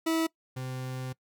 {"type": "tone pair in turn", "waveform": "40% pulse", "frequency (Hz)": [324.9, 128.94], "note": ["E4", "C3"], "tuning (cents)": [-25, -25], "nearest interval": "octave + major third", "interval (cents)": 1600, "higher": "first", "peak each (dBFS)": [-24, -33], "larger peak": "first", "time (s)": [[0.06, 0.27], [0.56, 1.13]], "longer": "second", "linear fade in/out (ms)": 10, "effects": ["noise-tail reverb RT60 0.1 s tail -22 dB re dry"]}